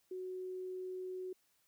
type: tone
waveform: sine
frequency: 370 Hz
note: F#4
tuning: in tune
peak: -40 dBFS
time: 0.11-1.33 s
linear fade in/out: 5 ms
effects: white hiss -75 dBFS RMS until 1.67 s